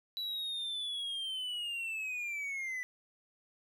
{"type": "linear sweep", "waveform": "triangle", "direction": "down", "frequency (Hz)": [3951, 1975.5], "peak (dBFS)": -34, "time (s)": [0.17, 2.83], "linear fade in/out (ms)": 0, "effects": []}